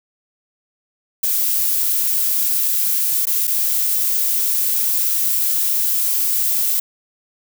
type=noise with dropouts; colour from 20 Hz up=violet; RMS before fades=-18 dBFS; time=1.23-6.8 s; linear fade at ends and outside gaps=5 ms; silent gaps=3.255-3.269 / 3.471-3.476 s; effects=none